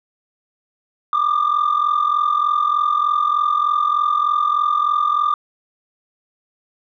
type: tone pair together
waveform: sine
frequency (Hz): 1174 / 1217.3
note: D6 / D#6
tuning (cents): -1 / -38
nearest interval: minor second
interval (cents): 63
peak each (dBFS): -16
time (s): 1.13-5.34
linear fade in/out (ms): 2
effects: tanh soft clip ceiling -11 dBFS